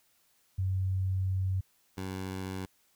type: tone pair in turn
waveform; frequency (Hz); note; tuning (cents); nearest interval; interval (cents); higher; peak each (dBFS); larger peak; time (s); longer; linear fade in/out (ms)
sine / 15% pulse; 94.4 / 94.4; F#2 / F#2; +35 / +35; unison; 0; neither; -27 / -29; first; 0.58-1.61 / 1.97-2.66; first; 10
effects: white hiss -69 dBFS RMS until 2.95 s